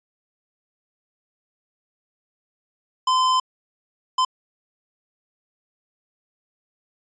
square tone bursts at uneven times, 1027 Hz, C6, 33 cents flat, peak -17 dBFS, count 2, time 3.07-3.4 / 4.18-4.25 s, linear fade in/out 5 ms, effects resampled to 16000 Hz

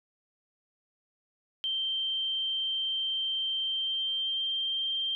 sine tone with pitch glide, 3136 to 3161 Hz, G7 to G7, 0 to +14 cents, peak -28 dBFS, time 1.64-5.15 s, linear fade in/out 0 ms, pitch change +14 cents, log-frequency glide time 3.64-4.53 s, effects none

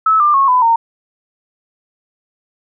sine tone with pitch steps, 1300 / 1192.1 / 1093.2 / 1002.4 / 919.2 Hz, E6 / D6 / C#6 / B5 / A#5, -24 / +26 / -24 / +25 / -25 cents, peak -8 dBFS, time 0.06-0.76 s, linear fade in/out 5 ms, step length 140 ms, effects none

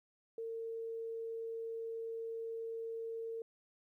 sine tone, 454.6 Hz, A#4, 43 cents flat, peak -39 dBFS, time 0.38-3.42 s, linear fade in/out 2 ms, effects 13-bit

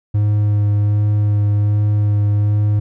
triangle tone with vibrato, 103.83 Hz, G#2, in tune, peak -10 dBFS, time 0.14-2.8 s, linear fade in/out 10 ms, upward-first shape sine, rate 1.3 Hz, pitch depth 12 cents each way, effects none

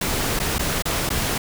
pink noise with dropouts, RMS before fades -23 dBFS, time 0.01-1.38 s, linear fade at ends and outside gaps 5 ms, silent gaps 0.392-0.398 / 0.584-0.592 / 0.823-0.854 / 1.092-1.102 s, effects none

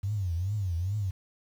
sine tone with vibrato, 94.1 Hz, F#2, 30 cents sharp, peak -27 dBFS, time 0.03-1.11 s, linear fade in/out 10 ms, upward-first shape triangle, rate 2.4 Hz, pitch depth 250 cents each way, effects 9-bit

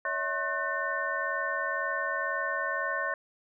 sine tone cluster, 565 / 647 / 1075 / 1505 / 1802 Hz, C#5 / E5 / C6 / F#6 / A6, +33 / -32 / +47 / +29 / +41 cents, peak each -37 / -37 / -34 / -34 / -33 dBFS, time 0.05-3.14 s, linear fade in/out 2 ms, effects none

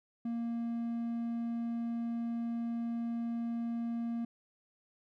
triangle tone, 233.1 Hz, A#3, in tune, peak -31 dBFS, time 0.25-4.25 s, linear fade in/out 5 ms, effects none

